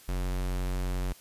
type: tone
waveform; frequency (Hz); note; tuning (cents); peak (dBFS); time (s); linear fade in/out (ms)
square; 45.71; F#1; -20; -29; 0.08-1.13; 10
effects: white hiss -54 dBFS RMS until 1.2 s + resampled to 32000 Hz